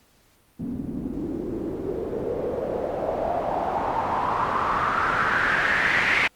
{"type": "noise with low-pass filter sweep", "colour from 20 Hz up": "white", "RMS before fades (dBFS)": -25, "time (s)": [0.59, 6.28], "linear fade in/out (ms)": 10, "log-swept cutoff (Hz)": [230, 2200], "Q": 4.5, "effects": ["pink hiss -60 dBFS RMS until 6.35 s", "Opus 48 kbps"]}